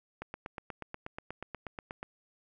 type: click train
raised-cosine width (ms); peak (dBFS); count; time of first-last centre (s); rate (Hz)
0.5; -24; 16; 0.22-2.029; 8.29
effects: none